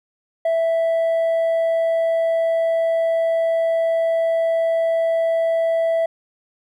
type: tone with hard clipping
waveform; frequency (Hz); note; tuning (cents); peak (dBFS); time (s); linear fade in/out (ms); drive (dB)
triangle; 659.3; E5; 0; -15; 0.45-6.06; 5; 1
effects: none